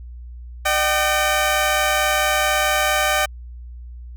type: tone pair together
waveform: 15% pulse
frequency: 604.7 / 767 Hz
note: D#5 / G5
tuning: -50 / -38 cents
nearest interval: major third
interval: 412 cents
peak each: -13 dBFS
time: 0.65-3.26 s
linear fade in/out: 10 ms
effects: added 60 Hz sine -33 dBFS peak until 4.16 s